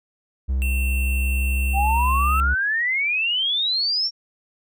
triangle tone with pitch glide, 65.41 to 66.55 Hz, C2 to C2, 0 to +30 cents, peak -17 dBFS, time 0.48-2.55 s, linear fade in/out 20 ms, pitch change +30 cents, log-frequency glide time 0.61-1.89 s
square tone, 2700 Hz, E7, 41 cents sharp, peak -27 dBFS, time 0.62-2.4 s, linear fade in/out 0 ms
sine exponential sweep, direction up, 763 to 5588 Hz, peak -19 dBFS, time 1.73-4.11 s, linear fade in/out 50 ms
effects none

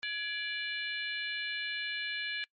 harmonic tone with a mistuned harmonic, 587.3 Hz, D5, in tune, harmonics 3 / 4 / 5 / 6 / 7, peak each -37 / -39 / -41 / -43 / -44 dBFS, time 0.03-2.44 s, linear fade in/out 0 ms, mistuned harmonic 3, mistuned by -79 cents, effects noise-tail reverb RT60 0.1 s tail -25 dB re dry + MP3 32 kbps

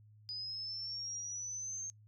sine exponential sweep, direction up, 4947 to 6410 Hz, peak -39 dBFS, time 0.29-1.9 s, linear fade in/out 0 ms, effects noise-tail reverb RT60 0.1 s tail -26 dB re dry + added 106 Hz sine -58 dBFS peak until 2.07 s

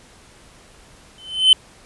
triangle tone with exponential growth, 3057 Hz, G7, 44 cents flat, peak -3 dBFS, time 1.18-1.53 s, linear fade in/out 2 ms, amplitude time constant 75 ms, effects pink hiss -48 dBFS RMS until 1.85 s + resampled to 24000 Hz

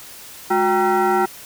sine tone with frequency modulation, 209 Hz, G#3, 11 cents sharp, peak -14 dBFS, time 0.5-1.26 s, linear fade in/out 10 ms, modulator 572 Hz, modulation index 2, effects white hiss -39 dBFS RMS until 1.45 s

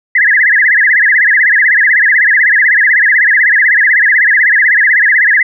sine tone with vibrato, 1838 Hz, A#6, 25 cents flat, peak -5 dBFS, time 0.15-5.43 s, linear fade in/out 5 ms, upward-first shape sine, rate 16 Hz, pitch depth 200 cents each way, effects none

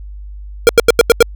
square tone bursts, 467.4 Hz, A#4, 5 cents sharp, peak -3 dBFS, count 6, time 0.67-1.226 s, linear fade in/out 0 ms, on 21 ms, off 86 ms, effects added 50 Hz sine -27 dBFS peak until 1.35 s

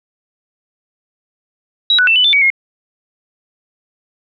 sine tone with pitch steps, 3870 / 1484 / 2671 / 2988 / 3537 / 2260 / 2150 Hz, B7 / F#6 / E7 / F#7 / A7 / C#7 / C7, -36 / +5 / +22 / +16 / +8 / +33 / +47 cents, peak -8 dBFS, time 1.9-2.502 s, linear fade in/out 2 ms, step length 86 ms, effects none

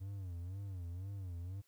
triangle tone with vibrato, 92.5 Hz, F#2, in tune, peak -39 dBFS, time 0-1.62 s, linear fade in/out 20 ms, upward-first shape sine, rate 2 Hz, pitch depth 140 cents each way, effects white hiss -75 dBFS RMS until 1.67 s

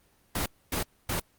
pink noise bursts, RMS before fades -29 dBFS, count 3, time 0.35-1.2 s, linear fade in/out 5 ms, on 110 ms, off 260 ms, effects pink hiss -65 dBFS RMS until 1.38 s + Opus 24 kbps

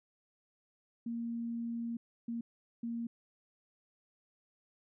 sine tone bursts at uneven times, 233.1 Hz, A#3, in tune, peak -35 dBFS, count 3, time 1.06-1.97 / 2.28-2.41 / 2.83-3.07 s, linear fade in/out 5 ms, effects none

